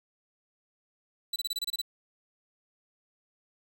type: tone bursts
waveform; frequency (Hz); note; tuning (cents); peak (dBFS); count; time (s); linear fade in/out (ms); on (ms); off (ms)
40% pulse; 3960; B7; +4; -28; 9; 1.33-1.816; 5; 30; 27
effects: none